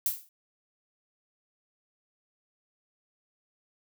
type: noise with exponential decay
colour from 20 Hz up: violet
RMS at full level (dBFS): -24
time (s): 0.06-0.29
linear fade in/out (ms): 1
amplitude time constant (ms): 48
effects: none